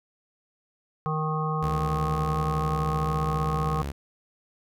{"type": "harmonic tone", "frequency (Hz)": 155.56, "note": "D#3", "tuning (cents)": 0, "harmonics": [1, 3, 5, 7, 8], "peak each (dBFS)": [-27, -34, -34, -31, -35], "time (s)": [1.06, 3.82], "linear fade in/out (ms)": 0}
{"type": "tone with pitch glide", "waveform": "sawtooth", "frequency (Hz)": [72.4, 69.93], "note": ["D2", "C#2"], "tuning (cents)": [-24, 16], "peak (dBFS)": -26, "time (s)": [1.62, 3.92], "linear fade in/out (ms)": 10, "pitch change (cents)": -60, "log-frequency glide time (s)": [2.37, 3.24]}
{"effects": []}